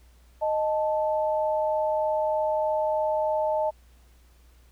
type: tone pair together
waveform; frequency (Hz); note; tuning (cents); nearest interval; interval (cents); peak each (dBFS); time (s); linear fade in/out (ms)
sine; 620 / 876.8; D#5 / A5; -6 / -6; tritone; 600; -24 / -27; 0.41-3.71; 20
effects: added 60 Hz sine -53 dBFS peak until 4.71 s + pink hiss -63 dBFS RMS until 4.71 s